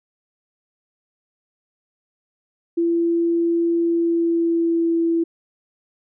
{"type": "tone with pitch glide", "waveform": "sine", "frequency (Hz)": [337.8, 333.1], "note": ["E4", "E4"], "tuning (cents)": [42, 18], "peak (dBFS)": -16, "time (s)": [2.77, 5.24], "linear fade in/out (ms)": 10, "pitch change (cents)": -24, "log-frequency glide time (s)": [3.8, 4.95], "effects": []}